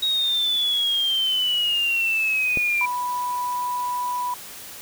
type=exponential sweep; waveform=sine; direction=down; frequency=3800 to 2349 Hz; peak=-19 dBFS; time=0.02-2.86 s; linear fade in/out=10 ms
type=click; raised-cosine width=2 ms; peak=-15 dBFS; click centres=2.573 s
type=tone; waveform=sine; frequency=986 Hz; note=B5; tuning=3 cents flat; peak=-23 dBFS; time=2.81-4.34 s; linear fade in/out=2 ms
effects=white hiss -39 dBFS RMS until 4.81 s